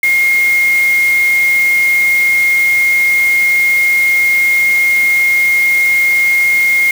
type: tone in noise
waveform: sine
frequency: 2139 Hz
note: C7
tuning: 38 cents sharp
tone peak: -8 dBFS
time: 0.03-6.91 s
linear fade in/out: 2 ms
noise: white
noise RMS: -26 dBFS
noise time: 0.03-6.91 s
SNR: +15 dB
effects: none